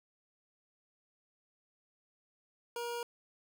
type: tone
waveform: 25% pulse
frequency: 474.7 Hz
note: A#4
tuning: 31 cents sharp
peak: -33 dBFS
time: 2.76-3.03 s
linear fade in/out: 2 ms
effects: none